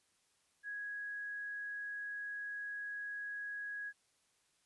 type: tone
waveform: sine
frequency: 1661.2 Hz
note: G#6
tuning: in tune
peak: -40 dBFS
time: 0.63-3.93 s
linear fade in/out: 50 ms
effects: white hiss -75 dBFS RMS until 4.65 s + resampled to 24000 Hz